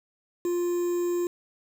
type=tone with quantisation; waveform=triangle; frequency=350 Hz; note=F4; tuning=4 cents sharp; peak=-22 dBFS; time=0.45-1.27 s; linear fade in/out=2 ms; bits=7; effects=none